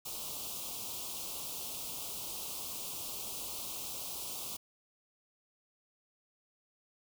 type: band-stop noise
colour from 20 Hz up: white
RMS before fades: -41 dBFS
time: 0.05-4.57 s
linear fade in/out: 10 ms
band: 1200 to 2600 Hz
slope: 48 dB/octave
effects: none